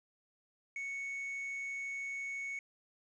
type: tone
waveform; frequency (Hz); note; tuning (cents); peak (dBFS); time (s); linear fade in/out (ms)
triangle; 2217; C#7; 0; -36; 0.76-2.59; 2
effects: resampled to 22050 Hz + 11-bit